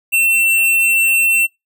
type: tone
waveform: square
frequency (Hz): 2699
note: E7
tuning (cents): +40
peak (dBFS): -12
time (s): 0.12-1.47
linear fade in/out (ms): 20
effects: noise-tail reverb RT60 0.2 s tail -25 dB re dry